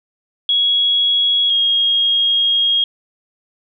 sine tone pair in turn, 3331 / 3264 Hz, G#7 / G#7, +4 / -31 cents, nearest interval unison, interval 35 cents, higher first, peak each -12 dBFS, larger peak neither, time 0.49-1.5 / 1.5-2.84 s, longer second, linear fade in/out 2 ms, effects none

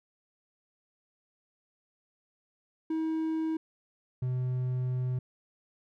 triangle tone pair in turn, 319.4 / 126.75 Hz, D#4 / B2, +45 / +45 cents, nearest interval octave + major third, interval 1600 cents, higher first, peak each -26 dBFS, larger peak neither, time 2.9-3.57 / 4.22-5.19 s, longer second, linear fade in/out 5 ms, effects none

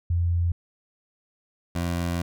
sine / 20% pulse tone pair in turn, 86.1 / 86.4 Hz, F2 / F2, -24 / -18 cents, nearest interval unison, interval 6 cents, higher second, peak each -20 dBFS, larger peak neither, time 0.1-0.52 / 1.75-2.22 s, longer second, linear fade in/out 5 ms, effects none

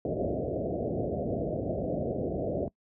white low-pass noise, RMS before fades -31 dBFS, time 0.05-2.68 s, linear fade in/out 2 ms, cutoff 680 Hz, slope 96 dB/octave, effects noise-tail reverb RT60 0.1 s tail -23 dB re dry + high-pass 60 Hz 12 dB/octave

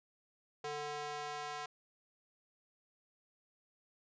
square tone with high-pass filter sweep, 147.9 Hz, D3, 13 cents sharp, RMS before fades -42 dBFS, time 0.64-1.66 s, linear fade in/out 5 ms, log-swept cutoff 510 to 840 Hz, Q 1.4, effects resampled to 16000 Hz

